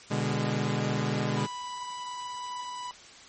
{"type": "chord", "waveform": "sawtooth", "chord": "G# diminished", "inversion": "first", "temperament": "equal with one note detuned", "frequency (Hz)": [123.47, 146.83, 204.9], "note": ["B2", "D3", "G#3"], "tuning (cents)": [0, 0, -23], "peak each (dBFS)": -27, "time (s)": [0.1, 1.47], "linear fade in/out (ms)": 20}
{"type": "tone", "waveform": "45% pulse", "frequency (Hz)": 988, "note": "B5", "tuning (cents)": 0, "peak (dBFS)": -35, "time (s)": [1.37, 2.91], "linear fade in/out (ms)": 0}
{"effects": ["white hiss -50 dBFS RMS until 3.28 s", "MP3 32 kbps"]}